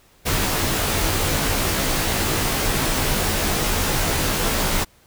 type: noise with comb filter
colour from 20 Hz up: pink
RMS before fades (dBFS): -21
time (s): 0.25-4.85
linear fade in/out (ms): 20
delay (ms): 17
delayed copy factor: -0.8
effects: pink hiss -55 dBFS RMS until 5.06 s